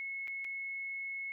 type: tone with dropouts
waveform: sine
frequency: 2186 Hz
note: C#7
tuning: 25 cents flat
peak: -37 dBFS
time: 0-1.32 s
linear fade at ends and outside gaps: 0 ms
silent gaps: 0.274-0.28 / 0.445-0.449 s
effects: none